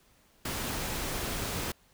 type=noise; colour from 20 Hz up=pink; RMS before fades=-34 dBFS; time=0.45-1.72 s; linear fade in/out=5 ms; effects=pink hiss -64 dBFS RMS until 1.93 s